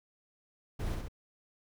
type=noise with echo; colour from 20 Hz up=brown; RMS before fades=-34 dBFS; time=0.79-0.95 s; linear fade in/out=10 ms; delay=67 ms; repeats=2; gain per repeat=-3 dB; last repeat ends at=1.084 s; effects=none